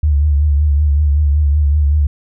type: tone with vibrato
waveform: sine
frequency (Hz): 73.42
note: D2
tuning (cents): 0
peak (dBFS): -9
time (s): 0.03-2.07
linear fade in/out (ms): 5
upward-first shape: triangle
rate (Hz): 5.3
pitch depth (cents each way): 80
effects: none